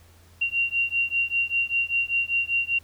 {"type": "beating tone pair", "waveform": "sine", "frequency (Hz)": [2758, 2763.1], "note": ["F7", "F7"], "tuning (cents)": [-22, -19], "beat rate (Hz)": 5.1, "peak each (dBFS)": -25, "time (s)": [0.41, 2.79], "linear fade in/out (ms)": 10, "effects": ["added 85 Hz sine -52 dBFS peak until 2.83 s", "pink hiss -57 dBFS RMS until 2.83 s"]}